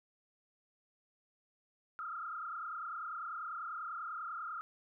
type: tone with frequency modulation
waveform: sine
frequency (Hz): 1318.5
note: E6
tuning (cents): 0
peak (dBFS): -39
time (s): 1.99-4.61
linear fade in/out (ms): 0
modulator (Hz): 30.1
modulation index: 2.9
effects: none